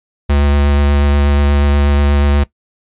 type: tone with vibrato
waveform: square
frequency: 71.6 Hz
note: D2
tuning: 43 cents flat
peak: -10 dBFS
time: 0.29-2.44 s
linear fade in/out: 10 ms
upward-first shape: sine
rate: 8.3 Hz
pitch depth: 14 cents each way
effects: noise-tail reverb RT60 0.1 s tail -18 dB re dry + resampled to 8000 Hz